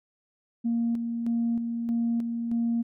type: tone with tremolo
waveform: sine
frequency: 233.1 Hz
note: A#3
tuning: in tune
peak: -22 dBFS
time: 0.64-2.83 s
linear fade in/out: 20 ms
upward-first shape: square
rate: 1.6 Hz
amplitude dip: 45%
effects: tanh soft clip ceiling -19 dBFS